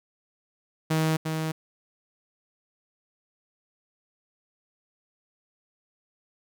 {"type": "tone with echo", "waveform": "sawtooth", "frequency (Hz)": 158.5, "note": "D#3", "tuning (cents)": 32, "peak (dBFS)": -18, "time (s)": [0.9, 1.17], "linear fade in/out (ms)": 10, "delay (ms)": 350, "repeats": 1, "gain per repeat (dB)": -5, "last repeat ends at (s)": 1.52, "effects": []}